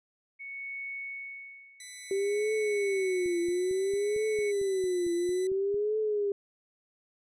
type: tone with tremolo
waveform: sine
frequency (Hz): 2217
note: C#7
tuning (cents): 0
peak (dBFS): -35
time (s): 0.39-4.52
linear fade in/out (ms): 20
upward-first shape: sine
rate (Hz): 0.52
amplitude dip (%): 90
type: tone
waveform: 5% pulse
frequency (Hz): 1993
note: B6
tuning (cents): +15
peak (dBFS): -31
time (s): 1.8-5.47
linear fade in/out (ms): 2
type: tone with vibrato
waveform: sine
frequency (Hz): 386.4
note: G4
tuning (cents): -25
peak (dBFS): -26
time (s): 2.11-6.32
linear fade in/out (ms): 2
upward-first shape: triangle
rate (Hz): 0.58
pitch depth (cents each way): 210
type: click train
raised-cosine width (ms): 3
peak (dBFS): -35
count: 12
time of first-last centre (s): 3.26-5.743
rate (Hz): 4.43
effects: resampled to 22050 Hz